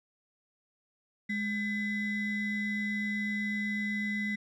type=ring-modulated tone; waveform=triangle; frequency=902 Hz; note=A5; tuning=43 cents sharp; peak=-25 dBFS; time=1.29-4.36 s; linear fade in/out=10 ms; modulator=1110 Hz; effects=none